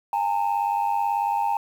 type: tone pair together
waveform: sine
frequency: 812 / 910.2 Hz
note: G#5 / A#5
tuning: -39 / -42 cents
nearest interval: major second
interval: 197 cents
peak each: -22 dBFS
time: 0.13-1.57 s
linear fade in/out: 2 ms
effects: tanh soft clip ceiling -17 dBFS + 8-bit